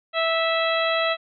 harmonic tone, 656 Hz, E5, 9 cents flat, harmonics 1 / 2 / 3 / 4 / 5 / 6, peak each -23 / -26 / -28 / -29 / -30 / -31 dBFS, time 0.13-1.17 s, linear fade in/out 50 ms, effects none

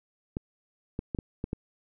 clicks, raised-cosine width 3 ms, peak -18 dBFS, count 6, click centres 0.369 / 0.991 / 1.148 / 1.188 / 1.441 / 1.531 s, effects none

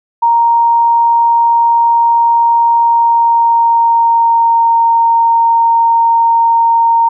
sine tone with pitch glide, 932.3 to 923.2 Hz, A#5 to A#5, 0 to -17 cents, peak -6 dBFS, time 0.22-7.09 s, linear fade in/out 10 ms, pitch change -17 cents, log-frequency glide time 2.79-4.71 s, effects none

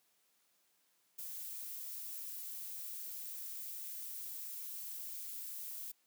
violet noise, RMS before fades -45 dBFS, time 1.18-5.92 s, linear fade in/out 10 ms, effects white hiss -75 dBFS RMS until 6.06 s + high-pass 150 Hz 12 dB/octave

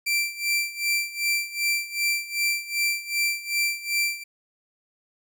sawtooth tone with tremolo, 2349 Hz, D7, in tune, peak -17 dBFS, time 0.06-4.24 s, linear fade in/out 10 ms, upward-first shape sine, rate 2.6 Hz, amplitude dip 85%, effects none

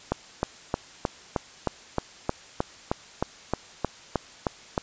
click train, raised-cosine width 1 ms, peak -9 dBFS, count 16, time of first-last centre 0.12-4.778 s, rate 3.22 Hz, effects white hiss -48 dBFS RMS until 4.82 s + resampled to 16000 Hz

